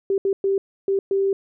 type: tone bursts at uneven times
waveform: sine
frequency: 391.3 Hz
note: G4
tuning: 3 cents flat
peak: -17 dBFS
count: 5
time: 0.1-0.18 / 0.25-0.33 / 0.44-0.58 / 0.88-0.99 / 1.11-1.33 s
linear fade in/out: 2 ms
effects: none